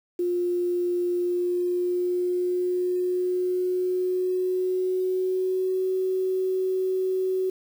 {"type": "tone with pitch glide", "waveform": "sine", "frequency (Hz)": [353.5, 374.5], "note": ["F4", "F#4"], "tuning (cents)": [21, 21], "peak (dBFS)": -22, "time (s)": [0.19, 7.5], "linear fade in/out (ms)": 5, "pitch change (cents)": 100, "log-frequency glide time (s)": [1.15, 5.88], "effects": ["8-bit"]}